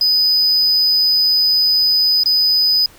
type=tone with dropouts; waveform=triangle; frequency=4992 Hz; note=D#8; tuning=5 cents sharp; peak=-10 dBFS; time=0.01-2.86 s; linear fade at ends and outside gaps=2 ms; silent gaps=2.235-2.258 s; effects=pink hiss -45 dBFS RMS until 2.98 s